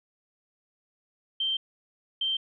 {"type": "tone pair in turn", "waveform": "sine", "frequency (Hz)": [3136, 3136], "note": ["G7", "G7"], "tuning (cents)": [0, 0], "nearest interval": "unison", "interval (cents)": 0, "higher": "neither", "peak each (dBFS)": -25, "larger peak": "neither", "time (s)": [[1.4, 1.57], [2.21, 2.37]], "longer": "first", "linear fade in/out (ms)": 5, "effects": []}